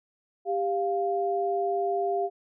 sine tone pair together, 395.9 / 699.4 Hz, G4 / F5, +17 / +2 cents, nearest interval minor seventh, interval 985 cents, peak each -27 dBFS, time 0.45-2.3 s, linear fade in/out 50 ms, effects none

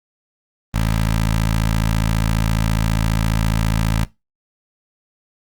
15% pulse tone with notch filter, 54.7 Hz, A1, 9 cents flat, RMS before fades -18 dBFS, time 0.74-4.05 s, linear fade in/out 5 ms, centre 410 Hz, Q 0.79, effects noise-tail reverb RT60 0.2 s tail -20 dB re dry + Opus 32 kbps

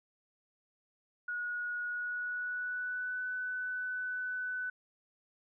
sine tone with pitch glide, 1453 to 1499 Hz, F#6 to F#6, -32 to +22 cents, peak -34 dBFS, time 1.28-4.7 s, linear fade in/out 5 ms, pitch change +54 cents, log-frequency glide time 1.86-3.24 s, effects none

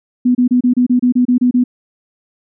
sine tone bursts, 247.7 Hz, B3, 5 cents sharp, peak -8 dBFS, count 11, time 0.25-1.64 s, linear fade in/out 10 ms, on 100 ms, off 29 ms, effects none

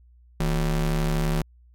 square ring-modulated tone, 97.9 Hz, G2, 2 cents flat, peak -19 dBFS, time 0.4-1.42 s, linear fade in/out 5 ms, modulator 61.8 Hz, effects added 60 Hz sine -51 dBFS peak until 1.74 s + AAC 64 kbps

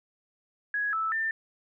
sine tone with pitch steps, 1668 / 1313 / 1790 Hz, G#6 / E6 / A6, +7 / -7 / +29 cents, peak -26 dBFS, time 0.74-1.31 s, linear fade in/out 2 ms, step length 190 ms, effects none

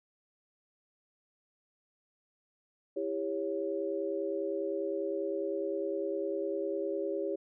sine chord, C# diminished, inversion first, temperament equal with one note detuned, 329.6 / 399.5 / 554.4 Hz, E4 / G4 / C#5, 0 / +33 / 0 cents, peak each -37 / -34 / -36 dBFS, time 2.96-7.36 s, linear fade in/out 10 ms, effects none

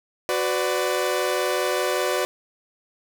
sawtooth chord, B minor, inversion second, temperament equal with one note detuned, 370 / 502.2 / 587.3 Hz, F#4 / B4 / D5, 0 / +29 / 0 cents, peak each -22 dBFS, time 0.29-2.25 s, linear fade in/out 0 ms, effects none

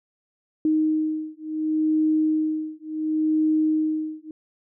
sine beating tone pair, 311.1 / 311.8 Hz, D#4 / D#4, 0 / +4 cents, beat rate 0.7 Hz, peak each -23 dBFS, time 0.65-4.31 s, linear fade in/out 2 ms, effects none

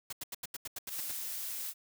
white noise bursts, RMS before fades -40 dBFS, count 10, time 0.1-1.117 s, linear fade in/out 5 ms, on 27 ms, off 83 ms
blue noise, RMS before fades -39 dBFS, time 0.88-1.74 s, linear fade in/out 50 ms
effects none

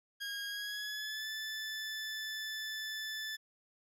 20% pulse tone with pitch glide, 1632 to 1749.1 Hz, G#6 to A6, -31 to -11 cents, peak -33 dBFS, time 0.2-3.37 s, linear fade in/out 20 ms, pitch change +120 cents, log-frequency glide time 0.47-1.28 s, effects low-pass 12000 Hz 12 dB/octave

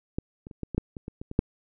clicks, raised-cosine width 3 ms, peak -15 / -27 / -30 / -19 / -19 / -11 / -24 / -23 / -24 / -23 / -7 dBFS, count 11, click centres 0.185 / 0.469 / 0.512 / 0.633 / 0.747 / 0.78 / 0.968 / 1.081 / 1.215 / 1.314 / 1.391 s, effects none

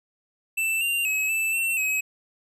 square tone with pitch steps, 2657 / 2779 / 2563 / 2640 / 2702 / 2549 Hz, E7 / F7 / E7 / E7 / E7 / D#7, +13 / -9 / -49 / +2 / +42 / +41 cents, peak -23 dBFS, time 0.57-2.01 s, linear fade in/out 10 ms, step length 240 ms, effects none

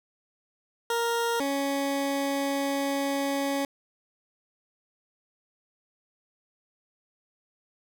20% pulse tone pair in turn, 466.8 / 278.1 Hz, A#4 / C#4, +2 / +6 cents, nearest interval major sixth, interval 896 cents, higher first, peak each -20 / -21 dBFS, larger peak first, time 0.9-1.4 / 1.4-3.65 s, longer second, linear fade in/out 2 ms, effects none

